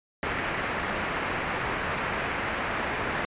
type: low-pass noise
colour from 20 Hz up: white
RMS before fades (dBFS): -30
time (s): 0.23-3.25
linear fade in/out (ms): 0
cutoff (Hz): 2200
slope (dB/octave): 24
effects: resampled to 8000 Hz